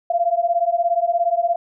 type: beating tone pair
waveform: sine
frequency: 679 / 696 Hz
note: F5 / F5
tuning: -49 / -6 cents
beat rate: 17 Hz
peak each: -19 dBFS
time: 0.1-1.56 s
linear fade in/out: 5 ms
effects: none